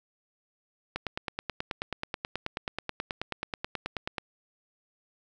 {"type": "click train", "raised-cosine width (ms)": 0.3, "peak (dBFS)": -15, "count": 31, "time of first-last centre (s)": [0.96, 4.182], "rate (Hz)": 9.31, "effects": []}